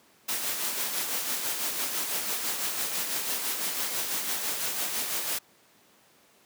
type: noise with tremolo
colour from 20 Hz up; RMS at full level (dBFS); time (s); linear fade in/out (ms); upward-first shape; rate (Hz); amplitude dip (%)
white; -29; 0.28-5.39; 10; sine; 6; 40
effects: pink hiss -60 dBFS RMS until 6.45 s + high-pass 200 Hz 12 dB/octave